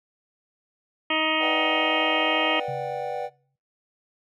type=harmonic tone; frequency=314.2 Hz; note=D#4; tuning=17 cents sharp; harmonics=1 / 2 / 3 / 4 / 6 / 7 / 8 / 9 / 10; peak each=-30 / -30 / -30 / -30 / -30 / -30 / -30 / -30 / -30 dBFS; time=1.1-2.6 s; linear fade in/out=5 ms
type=chord; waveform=triangle; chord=G major seventh; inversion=first; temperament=just; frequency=490 / 588 / 735 / 784 Hz; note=B4 / D5 / F#5 / G5; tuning=-14 / +2 / -12 / 0 cents; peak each=-31 dBFS; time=1.39-3.3 s; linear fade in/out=50 ms
type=tone with exponential decay; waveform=sine; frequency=135.9 Hz; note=C#3; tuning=34 cents flat; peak=-33 dBFS; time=2.68-3.56 s; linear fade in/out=5 ms; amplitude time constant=190 ms
effects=noise-tail reverb RT60 0.4 s tail -22 dB re dry